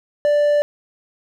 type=tone; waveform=triangle; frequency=587 Hz; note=D5; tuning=1 cent flat; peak=-11 dBFS; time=0.25-0.62 s; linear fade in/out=0 ms; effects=none